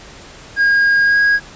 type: tone with pitch glide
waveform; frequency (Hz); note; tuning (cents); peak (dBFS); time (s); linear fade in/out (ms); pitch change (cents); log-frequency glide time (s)
triangle; 1628 to 1645; G#6 to G#6; -35 to -17; -8; 0.56-1.4; 50; +18; 1.04-1.19
effects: pink hiss -38 dBFS RMS until 1.55 s + resampled to 16000 Hz